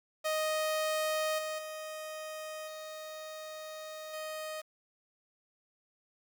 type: tone with level steps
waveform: sawtooth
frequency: 623 Hz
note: D#5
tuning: 2 cents sharp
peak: -26 / -31 / -36 / -38 / -34 dBFS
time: 0.24-4.62 s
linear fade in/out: 20 ms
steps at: 1.38 / 1.58 / 2.67 / 4.13 s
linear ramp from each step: 10 ms
effects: 9-bit